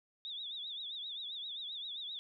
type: tone with vibrato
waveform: sine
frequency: 3600 Hz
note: A7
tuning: 39 cents sharp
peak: -40 dBFS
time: 0.25-2.19 s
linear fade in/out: 0 ms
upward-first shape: triangle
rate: 7.6 Hz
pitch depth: 150 cents each way
effects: none